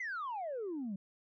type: exponential sweep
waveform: sine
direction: down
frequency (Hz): 2097 to 185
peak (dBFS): -35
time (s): 0-0.96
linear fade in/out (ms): 5
effects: tanh soft clip ceiling -34 dBFS